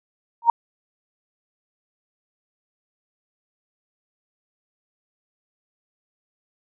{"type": "tone with exponential growth", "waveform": "sine", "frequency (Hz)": 932.3, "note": "A#5", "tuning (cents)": 0, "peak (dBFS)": -6, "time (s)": [0.42, 0.5], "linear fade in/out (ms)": 2, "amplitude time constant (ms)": 16, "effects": []}